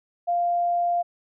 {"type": "tone", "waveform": "sine", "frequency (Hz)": 697, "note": "F5", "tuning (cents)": -4, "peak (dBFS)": -20, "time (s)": [0.27, 1.03], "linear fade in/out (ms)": 20, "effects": []}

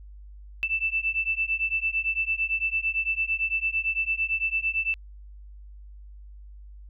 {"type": "beating tone pair", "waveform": "sine", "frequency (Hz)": [2648, 2656.9], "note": ["E7", "E7"], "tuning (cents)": [7, 13], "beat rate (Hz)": 8.9, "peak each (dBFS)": -27, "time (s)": [0.63, 4.94], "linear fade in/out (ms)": 0, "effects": ["added 50 Hz sine -42 dBFS peak until 6.89 s"]}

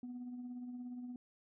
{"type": "tone with tremolo", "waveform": "sine", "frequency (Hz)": 246.6, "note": "B3", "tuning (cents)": -2, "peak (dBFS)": -39, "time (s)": [0.03, 1.16], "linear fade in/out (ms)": 2, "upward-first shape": "triangle", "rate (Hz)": 17, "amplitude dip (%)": 50, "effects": ["tanh soft clip ceiling -40 dBFS"]}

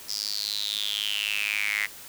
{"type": "tone with high-pass filter sweep", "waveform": "sawtooth", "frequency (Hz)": 103.9, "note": "G#2", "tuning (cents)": 1, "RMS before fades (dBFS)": -29, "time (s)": [0.08, 1.87], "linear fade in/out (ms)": 20, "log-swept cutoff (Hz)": [5200, 2000], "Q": 8.9, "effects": ["white hiss -44 dBFS RMS until 2.08 s"]}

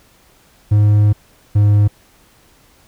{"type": "tone pair in turn", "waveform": "triangle", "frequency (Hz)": [104.4, 103.38], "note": ["G#2", "G#2"], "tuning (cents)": [10, -7], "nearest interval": "unison", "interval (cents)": 17, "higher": "first", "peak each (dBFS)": -6, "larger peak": "neither", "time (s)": [[0.71, 1.13], [1.55, 1.88]], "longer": "first", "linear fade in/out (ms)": 10, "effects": ["pink hiss -51 dBFS RMS until 2.87 s"]}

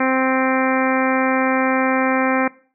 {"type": "harmonic tone", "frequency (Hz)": 261.6, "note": "C4", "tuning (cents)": 0, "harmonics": [1, 2, 3, 4, 5, 6, 7, 8, 9], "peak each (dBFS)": [-19, -22, -24, -25, -26, -27, -27, -28, -29], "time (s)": [0, 2.48], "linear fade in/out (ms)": 5, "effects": ["noise-tail reverb RT60 0.4 s tail -20 dB re dry"]}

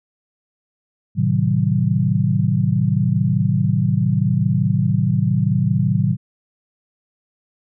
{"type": "chord", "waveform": "sine", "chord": "A diminished seventh", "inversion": "none", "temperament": "equal with one note detuned", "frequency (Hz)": [110, 130.81, 155.56, 188.45], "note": ["A2", "C3", "Eb3", "Gb3"], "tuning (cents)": [0, 0, 0, 32], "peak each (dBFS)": -20, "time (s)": [1.15, 6.17], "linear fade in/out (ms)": 50, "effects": []}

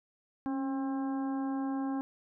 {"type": "harmonic tone with a mistuned harmonic", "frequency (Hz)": 266.9, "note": "C4", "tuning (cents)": 35, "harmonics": [1, 2, 3, 4, 5, 6], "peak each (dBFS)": [-31, -47, -41, -46, -54, -53], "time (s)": [0.46, 2.01], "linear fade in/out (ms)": 0, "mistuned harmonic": 1, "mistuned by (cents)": 35, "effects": []}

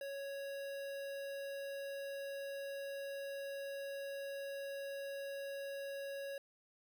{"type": "tone with notch filter", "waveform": "square", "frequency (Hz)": 554.4, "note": "C#5", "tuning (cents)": 0, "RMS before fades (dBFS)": -44, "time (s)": [0.01, 6.38], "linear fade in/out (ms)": 2, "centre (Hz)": 7100, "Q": 1.7, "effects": []}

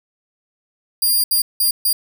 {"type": "tone bursts at uneven times", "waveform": "5% pulse", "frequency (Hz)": 4797, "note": "D8", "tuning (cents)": 36, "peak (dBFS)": -7, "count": 4, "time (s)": [[1.02, 1.24], [1.31, 1.42], [1.6, 1.71], [1.85, 1.93]], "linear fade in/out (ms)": 5, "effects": []}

